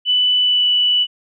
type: tone with pitch glide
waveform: sine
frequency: 2985 to 2964 Hz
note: F#7 to F#7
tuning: +15 to +2 cents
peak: -12 dBFS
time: 0.05-1.07 s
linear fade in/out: 50 ms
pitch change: -13 cents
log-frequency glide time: 0.41-0.67 s
effects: none